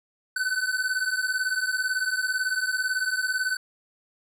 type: beating tone pair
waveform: square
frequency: 1505 / 1523 Hz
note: F#6 / F#6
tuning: +29 / +50 cents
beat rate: 18 Hz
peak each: -28 dBFS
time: 0.36-3.57 s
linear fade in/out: 5 ms
effects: low-pass 12000 Hz 12 dB/octave